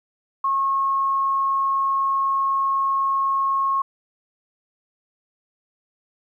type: tone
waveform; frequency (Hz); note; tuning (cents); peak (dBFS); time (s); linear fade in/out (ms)
sine; 1088; C#6; -33; -18; 0.44-3.82; 5
effects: 10-bit